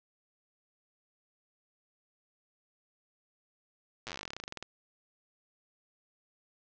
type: slowing click train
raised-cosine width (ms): 0.2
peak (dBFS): -22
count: 24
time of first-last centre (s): 4.07-4.626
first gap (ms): 8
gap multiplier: 1.09
effects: resampled to 16000 Hz + 8-bit